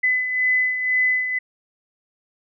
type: beating tone pair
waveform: sine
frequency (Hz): 2011 / 2013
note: B6 / B6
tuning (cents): +31 / +33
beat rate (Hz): 2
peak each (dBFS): -18 / -26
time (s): 0.03-1.39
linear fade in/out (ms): 10
effects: none